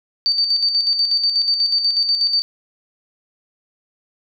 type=tone with tremolo; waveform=sine; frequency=4595 Hz; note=D8; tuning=39 cents flat; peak=-13 dBFS; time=0.26-2.42 s; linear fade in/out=0 ms; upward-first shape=square; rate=8.2 Hz; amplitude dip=50%; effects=none